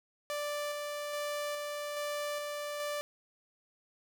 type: tone with tremolo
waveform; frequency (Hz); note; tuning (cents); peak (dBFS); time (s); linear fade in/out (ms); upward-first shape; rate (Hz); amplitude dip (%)
sawtooth; 587.3; D5; 0; -30; 0.3-3.01; 0; square; 1.2; 25
effects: none